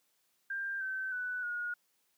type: tone with pitch steps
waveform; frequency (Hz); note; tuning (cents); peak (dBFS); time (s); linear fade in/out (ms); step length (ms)
sine; 1591 / 1539.5 / 1489.6 / 1441.4; G6 / G6 / F#6 / F#6; +25 / -32 / +11 / -46; -34; 0.5-1.74; 5; 310
effects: white hiss -75 dBFS RMS until 2.17 s + high-pass 150 Hz 12 dB/octave